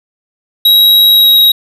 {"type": "tone with pitch glide", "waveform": "square", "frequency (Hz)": [3842, 3818], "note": ["B7", "A#7"], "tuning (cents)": [-48, 41], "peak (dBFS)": -4, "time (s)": [0.65, 1.52], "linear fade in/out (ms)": 5, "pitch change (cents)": -11, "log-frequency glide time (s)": [1.07, 1.39], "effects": []}